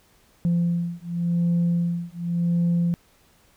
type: beating tone pair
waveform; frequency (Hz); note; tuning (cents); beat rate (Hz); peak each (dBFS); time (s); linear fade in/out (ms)
sine; 171.4 / 172.3; F3 / F3; -32 / -23; 0.9; -22; 0.45-2.94; 0
effects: tanh soft clip ceiling -16 dBFS + pink hiss -59 dBFS RMS until 3.56 s